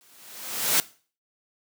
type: noise with exponential growth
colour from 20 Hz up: white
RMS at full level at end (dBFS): -19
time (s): 0.01-0.8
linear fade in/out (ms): 0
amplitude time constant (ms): 170
effects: noise-tail reverb RT60 0.4 s tail -19 dB re dry + high-pass 150 Hz 12 dB/octave